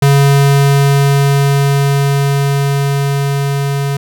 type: tone with level ramp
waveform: square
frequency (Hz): 140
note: C#3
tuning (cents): +18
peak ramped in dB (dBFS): -6 to -14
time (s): 0.02-3.97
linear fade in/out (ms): 5
effects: none